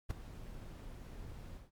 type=noise with ADSR envelope; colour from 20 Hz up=brown; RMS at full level=-33 dBFS; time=0.09-1.71 s; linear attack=20 ms; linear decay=4 ms; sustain=-15 dB; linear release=170 ms; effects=MP3 96 kbps